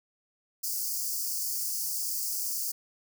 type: high-pass noise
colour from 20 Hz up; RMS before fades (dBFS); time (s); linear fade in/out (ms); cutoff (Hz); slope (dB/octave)
white; -32; 0.63-2.72; 10; 4600; 96
effects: none